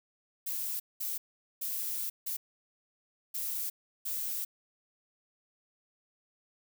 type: noise bursts at uneven times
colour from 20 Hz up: violet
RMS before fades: -35 dBFS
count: 6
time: 0.46-0.8 / 1-1.18 / 1.61-2.1 / 2.26-2.37 / 3.34-3.7 / 4.05-4.45 s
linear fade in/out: 10 ms
effects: none